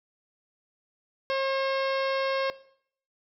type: harmonic tone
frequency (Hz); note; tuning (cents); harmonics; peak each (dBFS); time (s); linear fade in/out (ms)
538; C5; +48; 1 / 2 / 3 / 4 / 5 / 6 / 7 / 8 / 9 / 10; -26 / -32 / -36 / -38 / -40 / -42 / -43 / -44 / -45 / -46; 1.3-2.5; 0
effects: noise-tail reverb RT60 0.6 s tail -18 dB re dry